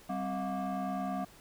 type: tone with frequency modulation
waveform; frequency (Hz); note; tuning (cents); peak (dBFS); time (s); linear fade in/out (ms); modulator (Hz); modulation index
sine; 261.6; C4; 0; -30; 0.09-1.25; 10; 455; 1.6
effects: tanh soft clip ceiling -30 dBFS + pink hiss -57 dBFS RMS until 1.4 s